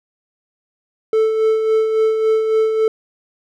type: tone with tremolo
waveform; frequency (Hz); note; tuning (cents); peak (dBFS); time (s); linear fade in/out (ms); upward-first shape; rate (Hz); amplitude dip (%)
triangle; 440; A4; 0; -9; 1.13-2.88; 2; sine; 3.6; 45
effects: none